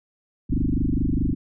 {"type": "tone with frequency modulation", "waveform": "sine", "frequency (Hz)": 116.54, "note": "A#2", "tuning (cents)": 0, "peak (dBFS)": -19, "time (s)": [0.49, 1.35], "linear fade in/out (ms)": 20, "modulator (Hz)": 24.8, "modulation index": 7.4, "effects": []}